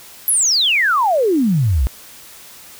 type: exponential sweep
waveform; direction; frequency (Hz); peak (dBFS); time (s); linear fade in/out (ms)
sine; down; 11830 to 56; -12; 0.28-1.87; 0
effects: white hiss -40 dBFS RMS until 2.79 s